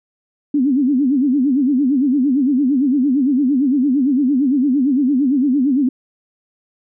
sine tone with vibrato, 270 Hz, C#4, 45 cents flat, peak -12 dBFS, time 0.54-5.89 s, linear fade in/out 5 ms, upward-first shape sine, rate 8.8 Hz, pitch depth 170 cents each way, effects none

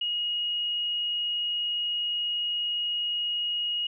sine tone, 2883 Hz, F#7, 46 cents flat, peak -26 dBFS, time 0.01-3.87 s, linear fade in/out 5 ms, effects none

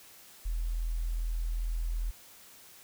sine tone, 41.2 Hz, E1, in tune, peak -29 dBFS, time 0.45-2.11 s, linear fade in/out 10 ms, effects white hiss -54 dBFS RMS until 2.83 s

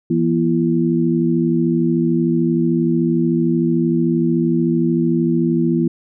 sine tone cluster, 167.4 / 240.7 / 337 Hz, E3 / B3 / E4, +27 / -44 / +38 cents, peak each -18 dBFS, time 0.1-5.88 s, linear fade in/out 5 ms, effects none

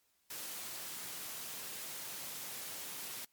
white high-pass noise, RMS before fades -44 dBFS, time 0.3-3.25 s, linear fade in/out 5 ms, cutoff 100 Hz, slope 24 dB/octave, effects white hiss -75 dBFS RMS until 3.32 s + MP3 96 kbps

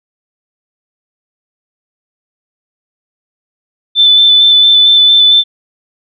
sine tone with vibrato, 3520 Hz, A7, in tune, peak -3 dBFS, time 3.95-5.44 s, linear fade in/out 50 ms, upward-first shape square, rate 4.4 Hz, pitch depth 12 cents each way, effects none

